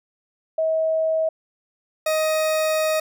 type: tone pair in turn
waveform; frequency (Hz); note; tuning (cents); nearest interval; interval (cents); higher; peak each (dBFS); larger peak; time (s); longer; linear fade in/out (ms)
sine / 40% pulse; 640 / 626.8; D#5 / D#5; +49 / +13; unison; 36; first; -18; neither; 0.58-1.29 / 2.06-3; second; 5
effects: none